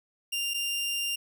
sawtooth tone pair in turn, 2793 / 2793 Hz, F7 / F7, -1 / -1 cents, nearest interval unison, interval 0 cents, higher neither, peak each -25 dBFS, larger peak neither, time 0.32-0.54 / 0.54-1.16 s, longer second, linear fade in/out 10 ms, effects none

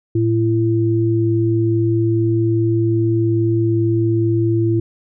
sine tone pair together, 112.2 / 337 Hz, A2 / E4, +34 / +38 cents, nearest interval octave + perfect fifth, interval 1904 cents, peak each -16 dBFS, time 0.15-4.8 s, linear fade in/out 5 ms, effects none

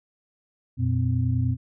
sine tone cluster, 89.3 / 119.5 / 256.8 Hz, F2 / A#2 / C4, +39 / +43 / -32 cents, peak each -26 / -22 / -30 dBFS, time 0.77-1.57 s, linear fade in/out 50 ms, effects none

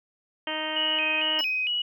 harmonic tone, 311.1 Hz, D#4, in tune, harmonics 1 / 2 / 3 / 4 / 5 / 6 / 7 / 8 / 9 / 10, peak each -38 / -35 / -36 / -41 / -40 / -36 / -41 / -41 / -36 / -34 dBFS, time 0.47-1.41 s, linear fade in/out 2 ms
sine tone with vibrato, 2711 Hz, E7, 48 cents sharp, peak -24 dBFS, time 0.76-1.82 s, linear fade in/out 5 ms, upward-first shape square, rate 2.2 Hz, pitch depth 130 cents each way
square tone with exponential decay, 5274 Hz, E8, in tune, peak -31 dBFS, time 1.39-1.71 s, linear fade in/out 0 ms, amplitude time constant 69 ms
effects none

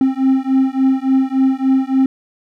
triangle beating tone pair, 263.4 / 266.9 Hz, C4 / C4, +12 / +35 cents, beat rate 3.5 Hz, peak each -13 dBFS, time 0.01-2.06 s, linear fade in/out 2 ms, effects none

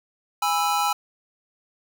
square chord, E major, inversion first, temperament just, 824.1 / 988.9 / 1318.5 Hz, G#5 / B5 / E6, -14 / +2 / 0 cents, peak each -24 / -28 / -26 dBFS, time 0.42-0.93 s, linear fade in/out 5 ms, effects none

